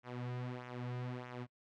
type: tone with flanger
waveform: sawtooth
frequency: 123.9 Hz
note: B2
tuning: 6 cents sharp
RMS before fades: -43 dBFS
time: 0.03-1.47 s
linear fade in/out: 50 ms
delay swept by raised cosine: 0.22 to 3.62 ms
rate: 1.6 Hz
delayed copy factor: -0.7
effects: noise-tail reverb RT60 0.1 s tail -23 dB re dry + low-pass 3000 Hz 12 dB/octave